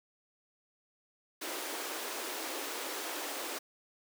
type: high-pass noise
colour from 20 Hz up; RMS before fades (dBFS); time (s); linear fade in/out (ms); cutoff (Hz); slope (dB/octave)
pink; -39; 1.41-3.59; 10; 290; 48
effects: none